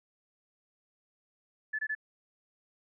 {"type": "tone bursts", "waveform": "sine", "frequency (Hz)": 1732, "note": "A6", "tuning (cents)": -28, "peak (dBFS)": -30, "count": 3, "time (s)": [1.73, 1.951], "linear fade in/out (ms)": 10, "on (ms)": 59, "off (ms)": 22, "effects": []}